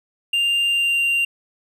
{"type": "tone with pitch glide", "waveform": "triangle", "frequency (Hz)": [2794, 2775], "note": ["F7", "F7"], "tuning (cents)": [0, -12], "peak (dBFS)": -15, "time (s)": [0.33, 1.25], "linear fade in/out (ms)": 5, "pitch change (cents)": -12, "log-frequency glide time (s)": [0.67, 1.01], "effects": []}